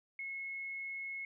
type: tone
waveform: sine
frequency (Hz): 2178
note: C#7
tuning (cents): -31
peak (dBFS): -39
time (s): 0.19-1.25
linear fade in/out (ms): 2
effects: none